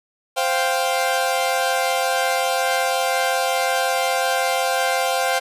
sawtooth chord, C suspended fourth, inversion none, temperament equal, 523.3 / 698.5 / 784 Hz, C5 / F5 / G5, 0 / 0 / 0 cents, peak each -19 dBFS, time 0.36-5.4 s, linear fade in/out 20 ms, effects resampled to 32000 Hz + 8-bit

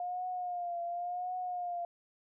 sine tone with vibrato, 710 Hz, F5, 28 cents sharp, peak -34 dBFS, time 0-1.85 s, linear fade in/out 2 ms, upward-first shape triangle, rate 0.92 Hz, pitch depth 60 cents each way, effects none

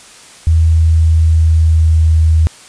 sine tone with pitch glide, 81 to 79.93 Hz, E2 to D#2, -30 to +47 cents, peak -6 dBFS, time 0.47-2.47 s, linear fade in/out 0 ms, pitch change -23 cents, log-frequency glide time 0.61-2.2 s, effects white hiss -38 dBFS RMS until 2.68 s + resampled to 22050 Hz

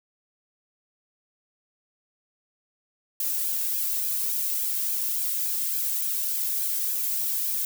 violet noise with flanger, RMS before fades -27 dBFS, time 3.2-7.65 s, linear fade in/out 2 ms, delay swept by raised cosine 1.2 to 1.9 ms, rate 3.5 Hz, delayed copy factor +0.7, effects none

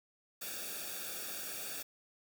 white noise with comb filter, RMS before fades -42 dBFS, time 0.41-1.83 s, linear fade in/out 10 ms, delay 0.98 ms, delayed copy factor -0.8, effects none

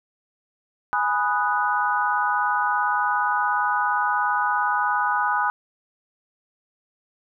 sine chord, G# minor seventh, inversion none, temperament equal, 830.6 / 987.8 / 1244.5 / 1480 Hz, G#5 / B5 / D#6 / F#6, 0 / 0 / 0 / 0 cents, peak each -25 dBFS, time 0.93-5.5 s, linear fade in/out 0 ms, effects none

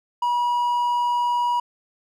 triangle tone, 966 Hz, B5, 39 cents flat, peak -17 dBFS, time 0.22-1.6 s, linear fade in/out 5 ms, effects none

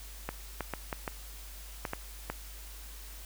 clicks, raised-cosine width 0.5 ms, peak -18 dBFS, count 8, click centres 0.29 / 0.607 / 0.737 / 0.928 / 1.078 / 1.852 / 1.934 / 2.3 s, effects added 50 Hz sine -45 dBFS peak until 3.25 s + white hiss -50 dBFS RMS until 3.25 s

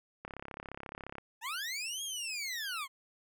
click train, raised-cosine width 0.5 ms, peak -27 dBFS, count 33, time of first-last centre 0.25-1.183 s, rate 34.3 Hz
20% pulse linear two-way sweep, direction up then down, 830.6 to 3322 to 1028 Hz, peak -31 dBFS, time 1.41-2.88 s, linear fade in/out 50 ms, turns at 2.03 s
effects none

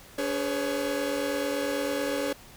45% pulse tone cluster, 286 / 416.2 / 505 / 554 Hz, D4 / G#4 / B4 / C#5, -46 / +4 / +39 / -1 cents, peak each -32 / -35 / -34 / -31 dBFS, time 0.18-2.33 s, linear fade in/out 5 ms, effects pink hiss -50 dBFS RMS until 2.56 s

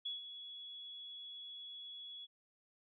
sine tone with ADSR envelope, 3373 Hz, G#7, 26 cents sharp, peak -37 dBFS, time 0.05-2.27 s, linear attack 10 ms, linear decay 150 ms, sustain -10 dB, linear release 32 ms, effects none

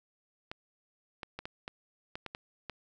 clicks, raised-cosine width 0.3 ms, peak -23 dBFS, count 9, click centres 0.515 / 1.232 / 1.39 / 1.455 / 1.679 / 2.155 / 2.263 / 2.349 / 2.697 s, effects none

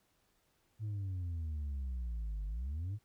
sine exponential two-way sweep, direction down then up, 110 to 48.77 to 110 Hz, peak -33 dBFS, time 0.79-2.99 s, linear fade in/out 50 ms, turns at 2.46 s, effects tanh soft clip ceiling -35 dBFS + pink hiss -75 dBFS RMS until 3.04 s

